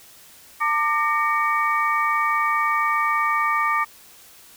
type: tone cluster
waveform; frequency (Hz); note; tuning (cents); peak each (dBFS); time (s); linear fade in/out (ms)
sine; 900 / 1191 / 1846 / 2262; A5 / D6 / A#6 / C#7; +39 / +24 / -17 / +34; -27 / -20 / -26 / -27; 0.6-3.85; 20
effects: white hiss -48 dBFS RMS until 4.56 s